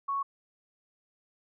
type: tone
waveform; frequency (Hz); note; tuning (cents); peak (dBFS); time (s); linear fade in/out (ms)
sine; 1108.7; C#6; 0; -28; 0.08-0.23; 10
effects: none